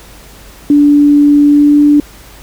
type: tone with pitch glide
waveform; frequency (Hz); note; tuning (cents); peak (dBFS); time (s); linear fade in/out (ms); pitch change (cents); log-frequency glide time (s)
sine; 290.4 to 292.9; D4 to D4; -19 to -5; -3; 0.7-2; 2; +14; 1.42-1.84
effects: added 50 Hz sine -38 dBFS peak until 2.42 s + pink hiss -37 dBFS RMS until 2.42 s